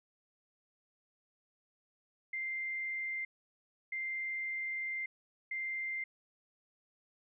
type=tone bursts at uneven times; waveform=sine; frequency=2093 Hz; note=C7; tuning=in tune; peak=-35 dBFS; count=3; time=2.33-3.25 / 3.92-5.06 / 5.51-6.04 s; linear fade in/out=5 ms; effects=none